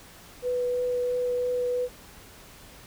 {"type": "tone with vibrato", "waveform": "sine", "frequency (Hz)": 493.9, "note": "B4", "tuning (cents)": 0, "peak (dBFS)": -24, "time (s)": [0.42, 1.89], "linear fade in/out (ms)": 50, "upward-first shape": "triangle", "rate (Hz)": 3, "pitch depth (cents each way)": 9, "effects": ["pink hiss -49 dBFS RMS until 2.86 s"]}